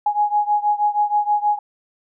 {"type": "beating tone pair", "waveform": "sine", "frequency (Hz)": [830.6, 836.9], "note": ["G#5", "G#5"], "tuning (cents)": [0, 13], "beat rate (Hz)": 6.3, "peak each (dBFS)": [-18, -20], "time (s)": [0.06, 1.59], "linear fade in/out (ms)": 5, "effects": []}